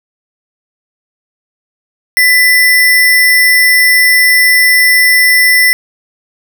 sine tone with sample-and-hold, 1994 Hz, B6, 16 cents sharp, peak -4 dBFS, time 2.17-5.73 s, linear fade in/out 0 ms, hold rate 7350 Hz, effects none

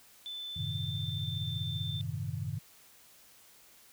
sine tone with pitch glide, 3520 to 3561 Hz, A7 to A7, 0 to +20 cents, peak -38 dBFS, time 0.26-2.01 s, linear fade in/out 0 ms, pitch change +20 cents, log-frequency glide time 0.5-0.76 s
sine chord, F# diminished seventh, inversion none, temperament equal with one note detuned, 94.93 / 110 / 130.81 / 155.56 Hz, F#2 / A2 / C3 / Eb3, +45 / 0 / 0 / 0 cents, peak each -39 dBFS, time 0.56-2.59 s, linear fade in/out 10 ms
effects white hiss -59 dBFS RMS until 3.92 s

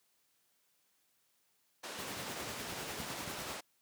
pink band-pass noise, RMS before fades -45 dBFS, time 1.83-3.61 s, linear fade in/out 10 ms, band 360 to 8700 Hz, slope 12 dB/octave
pink noise with tremolo, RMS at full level -42 dBFS, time 1.98-3.57 s, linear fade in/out 10 ms, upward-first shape triangle, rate 10 Hz, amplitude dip 65%
clicks, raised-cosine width 5 ms, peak -36 / -30 / -34 dBFS, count 3, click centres 2.168 / 3.002 / 3.276 s
effects white hiss -75 dBFS RMS until 3.81 s + high-pass 100 Hz 12 dB/octave

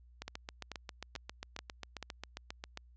two click trains, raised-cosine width 0.2 ms, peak -24 / -24 dBFS, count 5 / 20, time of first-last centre 0.28-2.027 / 0.22-2.774 s, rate 2.29 / 7.44 Hz, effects added 60 Hz sine -57 dBFS peak until 2.96 s + resampled to 16000 Hz

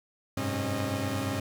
sawtooth tone cluster, 93.9 / 102.7 / 128.1 / 271.2 / 615 Hz, F#2 / G#2 / C3 / C#4 / D#5, +26 / -19 / -36 / -38 / -20 cents, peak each -34 / -29 / -35 / -29 / -34 dBFS, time 0.37-1.4 s, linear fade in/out 5 ms, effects none

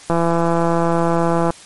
click train, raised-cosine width 1 ms, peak -4 dBFS, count 237, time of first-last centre 0.1-1.505 s, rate 168 Hz, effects white hiss -41 dBFS RMS until 1.65 s + MP3 48 kbps

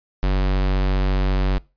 square tone, 47.39 Hz, F#1, 42 cents sharp, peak -17 dBFS, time 0.23-1.58 s, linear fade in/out 0 ms, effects noise-tail reverb RT60 0.3 s tail -24 dB re dry + resampled to 11025 Hz

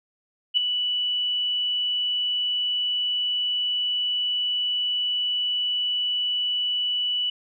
sine tone with ADSR envelope, 2960 Hz, F#7, in tune, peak -14 dBFS, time 0.54-7.3 s, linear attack 34 ms, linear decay 4 ms, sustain -8 dB, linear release 5 ms, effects none

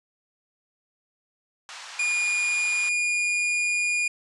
pink band-pass noise, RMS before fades -41 dBFS, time 1.69-2.89 s, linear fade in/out 0 ms, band 880 to 7500 Hz, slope 24 dB/octave
45% pulse tone, 2433 Hz, D#7, 39 cents flat, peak -22 dBFS, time 1.99-4.08 s, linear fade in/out 5 ms
effects resampled to 24000 Hz

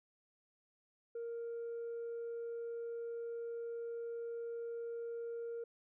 sine tone, 466.2 Hz, A#4, in tune, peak -38 dBFS, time 1.15-5.64 s, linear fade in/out 5 ms, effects tanh soft clip ceiling -38 dBFS

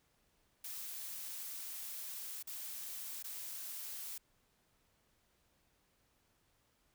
blue noise with dropouts, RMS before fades -45 dBFS, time 0.64-4.18 s, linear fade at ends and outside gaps 5 ms, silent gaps 2.428-2.471 / 3.227-3.241 s, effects pink hiss -75 dBFS RMS until 6.94 s

